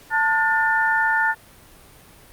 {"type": "tone cluster", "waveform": "sine", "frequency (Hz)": [888, 1441, 1784], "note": ["A5", "F#6", "A6"], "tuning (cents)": [16, -46, 23], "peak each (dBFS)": -21, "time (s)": [0.1, 1.35], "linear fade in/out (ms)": 50, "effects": ["pink hiss -48 dBFS RMS until 2.32 s", "Opus 48 kbps"]}